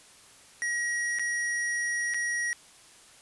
square tone with dropouts, 1902 Hz, A#6, 34 cents sharp, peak -28 dBFS, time 0.62-2.53 s, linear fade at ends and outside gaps 0 ms, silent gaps 1.187-1.195 / 2.138-2.144 s, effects white hiss -54 dBFS RMS until 3.21 s + resampled to 24000 Hz

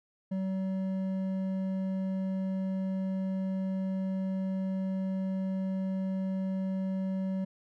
triangle tone with hard clipping, 190 Hz, F#3, 46 cents sharp, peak -31 dBFS, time 0.31-7.45 s, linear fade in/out 10 ms, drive 10 dB, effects none

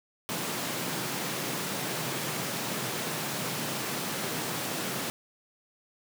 pink high-pass noise, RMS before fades -33 dBFS, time 0.29-5.1 s, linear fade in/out 0 ms, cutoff 120 Hz, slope 48 dB/octave, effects none

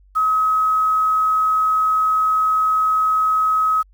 sine tone with quantisation, 1275 Hz, D#6, 42 cents sharp, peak -14 dBFS, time 0.15-3.83 s, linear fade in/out 20 ms, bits 7, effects added 48 Hz sine -48 dBFS peak until 3.93 s

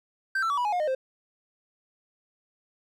triangle tone with pitch steps, 1561 / 1335.6 / 1142.7 / 977.7 / 836.5 / 715.7 / 612.4 / 523.9 Hz, G6 / E6 / D6 / B5 / G#5 / F5 / D#5 / C5, -8 / +22 / -48 / -18 / +12 / +42 / -28 / +2 cents, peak -22 dBFS, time 0.35-0.95 s, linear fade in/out 5 ms, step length 75 ms, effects none

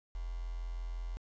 sine tone with quantisation, 42.88 Hz, F1, 31 cents flat, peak -36 dBFS, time 0.15-1.17 s, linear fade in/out 0 ms, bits 9, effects resampled to 16000 Hz

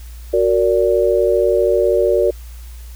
sine chord, Gb augmented, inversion none, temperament just, 370 / 462.5 / 578.1 Hz, Gb4 / Bb4 / D5, 0 / -14 / -27 cents, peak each -16 dBFS, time 0.33-2.31 s, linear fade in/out 10 ms, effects added 59 Hz sine -31 dBFS peak until 2.95 s + white hiss -46 dBFS RMS until 2.95 s

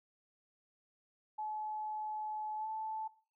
sine tone with pitch glide, 857 to 874.5 Hz, A5 to A5, -46 to -11 cents, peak -37 dBFS, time 1.38-3.08 s, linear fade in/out 10 ms, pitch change +35 cents, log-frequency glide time 2.56-2.68 s, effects noise-tail reverb RT60 0.4 s tail -17 dB re dry

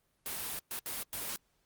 white noise bursts at uneven times, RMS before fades -38 dBFS, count 4, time 0.26-0.59 / 0.71-0.79 / 0.86-1.03 / 1.13-1.36 s, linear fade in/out 0 ms, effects pink hiss -75 dBFS RMS until 1.65 s + Opus 32 kbps

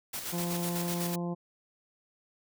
white noise with tremolo, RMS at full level -36 dBFS, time 0.13-1.16 s, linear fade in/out 10 ms, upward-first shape square, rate 8 Hz, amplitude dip 45%
harmonic tone, 173.5 Hz, F3, 11 cents flat, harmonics 1 / 2 / 3 / 4 / 5 / 6, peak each -32 / -38 / -42 / -44 / -46 / -48 dBFS, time 0.32-1.35 s, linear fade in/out 20 ms
effects none

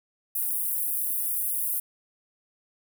pink high-pass noise, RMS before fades -28 dBFS, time 0.35-1.8 s, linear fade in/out 5 ms, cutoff 10000 Hz, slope 48 dB/octave, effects none

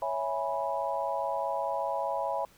sine chord, C# minor seventh, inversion none, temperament equal with one note detuned, 554.4 / 659.3 / 830.6 / 982.1 Hz, C#5 / E5 / G#5 / B5, 0 / 0 / 0 / -10 cents, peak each -34 dBFS, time 0.02-2.45 s, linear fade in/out 2 ms, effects pink hiss -60 dBFS RMS until 2.57 s

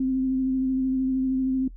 sine tone with vibrato, 261.6 Hz, C4, in tune, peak -21 dBFS, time 0-1.68 s, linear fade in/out 5 ms, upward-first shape sine, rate 13 Hz, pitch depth 19 cents each way, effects noise-tail reverb RT60 0.1 s tail -18 dB re dry + added 42 Hz sine -39 dBFS peak until 1.76 s

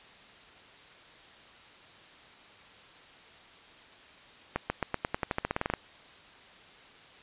accelerating click train, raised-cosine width 0.5 ms, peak -13 dBFS, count 16, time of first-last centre 4.56-5.738 s, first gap 140 ms, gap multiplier 0.91, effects white hiss -53 dBFS RMS until 7.22 s + resampled to 8000 Hz

